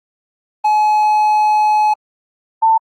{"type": "tone pair in turn", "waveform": ["triangle", "sine"], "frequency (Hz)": [850, 892.5], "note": ["G#5", "A5"], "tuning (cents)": [40, 24], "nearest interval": "minor second", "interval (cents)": 84, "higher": "second", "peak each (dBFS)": -8, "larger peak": "neither", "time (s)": [[0.64, 1.94], [2.62, 2.78]], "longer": "first", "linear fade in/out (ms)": 10, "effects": ["Opus 32 kbps"]}